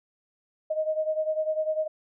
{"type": "beating tone pair", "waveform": "sine", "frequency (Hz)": [622, 632], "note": ["D#5", "D#5"], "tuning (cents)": [-1, 27], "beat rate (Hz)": 10, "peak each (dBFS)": [-26, -30], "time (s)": [0.7, 1.88], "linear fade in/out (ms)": 10, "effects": []}